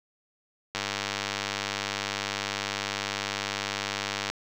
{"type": "click train", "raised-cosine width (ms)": 0.2, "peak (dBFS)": -11, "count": 356, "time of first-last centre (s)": [0.75, 4.3], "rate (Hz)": 100, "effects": []}